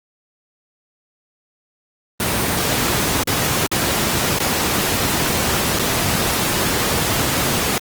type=noise with dropouts; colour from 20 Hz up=pink; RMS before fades=-18 dBFS; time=2.2-7.78 s; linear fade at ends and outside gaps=1 ms; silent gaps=3.234-3.273 / 3.666-3.716 / 4.387-4.401 / 5.788-5.794 s; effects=high-pass 80 Hz 12 dB/octave + Opus 24 kbps